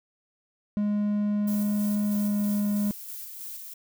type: tone with pitch glide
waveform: triangle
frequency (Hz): 207.3 to 205.9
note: G#3 to G#3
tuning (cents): -3 to -15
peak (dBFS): -21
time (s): 0.77-2.91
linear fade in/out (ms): 0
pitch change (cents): -12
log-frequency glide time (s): 2.01-2.34
type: noise with tremolo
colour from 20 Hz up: violet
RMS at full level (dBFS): -38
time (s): 1.47-3.74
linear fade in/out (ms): 10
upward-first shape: square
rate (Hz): 3.1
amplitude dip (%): 30
effects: none